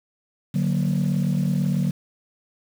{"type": "chord", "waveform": "sine", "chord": "D augmented", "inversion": "none", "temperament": "equal", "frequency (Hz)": [146.83, 185, 233.1], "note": ["D3", "F#3", "A#3"], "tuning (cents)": [0, 0, 0], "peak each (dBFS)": [-21, -21, -26], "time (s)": [0.54, 1.91], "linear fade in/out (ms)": 10, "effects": ["tanh soft clip ceiling -15 dBFS", "7-bit"]}